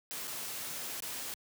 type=noise with dropouts; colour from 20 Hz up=white; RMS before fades=-40 dBFS; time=0.11-1.34 s; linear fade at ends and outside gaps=0 ms; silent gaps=0.272-0.277 / 1.003-1.023 s; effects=high-pass 100 Hz 12 dB/octave